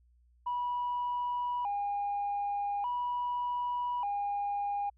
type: tone with vibrato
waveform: sine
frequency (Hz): 890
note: A5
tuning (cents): +20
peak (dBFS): -29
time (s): 0.46-4.9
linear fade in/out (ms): 10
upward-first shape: square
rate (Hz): 0.42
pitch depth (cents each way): 160
effects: tanh soft clip ceiling -27 dBFS + added 60 Hz sine -62 dBFS peak until 4.97 s